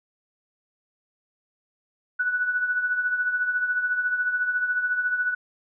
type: tone with tremolo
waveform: sine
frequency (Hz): 1480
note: F#6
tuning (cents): 0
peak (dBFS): -19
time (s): 2.19-5.35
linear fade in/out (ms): 10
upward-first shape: triangle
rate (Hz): 14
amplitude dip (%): 65
effects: none